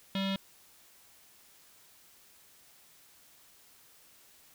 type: tone with low-pass filter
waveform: square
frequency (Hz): 194.1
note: G3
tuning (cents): -17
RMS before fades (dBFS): -32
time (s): 0.15-0.36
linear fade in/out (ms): 2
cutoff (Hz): 3500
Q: 6.3
effects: white hiss -60 dBFS RMS until 4.54 s